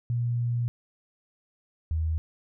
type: tone pair in turn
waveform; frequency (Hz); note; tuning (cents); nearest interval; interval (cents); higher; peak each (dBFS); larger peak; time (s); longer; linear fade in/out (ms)
sine; 119.6 / 79.82; A#2 / D#2; +45 / +45; perfect fifth; 700; first; -24; neither; 0.1-0.68 / 1.91-2.18; first; 0
effects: none